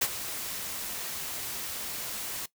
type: noise with ADSR envelope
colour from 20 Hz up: white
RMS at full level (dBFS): -24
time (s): 0.01-2.46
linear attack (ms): 11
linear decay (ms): 49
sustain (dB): -12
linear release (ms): 6
effects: noise-tail reverb RT60 0.1 s tail -18 dB re dry